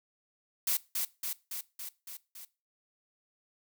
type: noise with echo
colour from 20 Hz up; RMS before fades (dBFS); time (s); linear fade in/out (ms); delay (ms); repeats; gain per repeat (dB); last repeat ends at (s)
blue; -29; 0.67-0.77; 5; 280; 6; -3; 2.45
effects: noise-tail reverb RT60 0.3 s tail -20 dB re dry